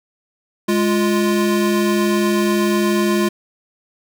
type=tone pair together; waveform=square; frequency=207.7 / 348.9 Hz; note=G#3 / F4; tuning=0 / -2 cents; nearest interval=major sixth; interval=898 cents; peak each=-18 dBFS; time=0.68-3.29 s; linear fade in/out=10 ms; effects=none